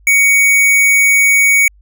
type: tone with hard clipping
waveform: sine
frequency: 2240 Hz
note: C#7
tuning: 18 cents sharp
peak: -8 dBFS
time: 0.07-1.68 s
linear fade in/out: 2 ms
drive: 18 dB
effects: added 50 Hz sine -43 dBFS peak until 1.81 s